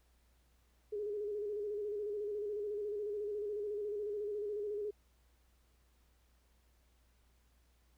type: tone with vibrato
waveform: sine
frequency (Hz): 415.3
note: G#4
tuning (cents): 0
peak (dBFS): -36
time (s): 0.92-4.91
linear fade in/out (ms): 10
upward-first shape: square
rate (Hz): 14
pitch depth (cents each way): 40
effects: added 60 Hz sine -68 dBFS peak until 7.97 s + pink hiss -75 dBFS RMS until 7.97 s